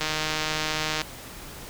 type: click train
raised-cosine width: 0.2 ms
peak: -9 dBFS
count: 157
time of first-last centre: 0.01-1.016 s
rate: 155 Hz
effects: pink hiss -41 dBFS RMS until 1.69 s